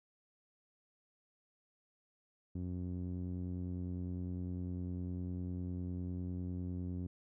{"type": "tone with low-pass filter", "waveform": "sawtooth", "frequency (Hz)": 89.9, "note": "F#2", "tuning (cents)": -49, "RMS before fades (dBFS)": -40, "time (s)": [2.55, 7.07], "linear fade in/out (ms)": 5, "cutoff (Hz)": 260, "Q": 1.8, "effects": []}